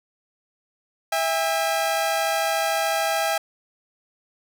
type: tone pair together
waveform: sawtooth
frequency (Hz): 655.5 / 806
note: E5 / G5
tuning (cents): -10 / +48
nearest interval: major third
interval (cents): 358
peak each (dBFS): -20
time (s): 1.12-3.38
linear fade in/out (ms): 5
effects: none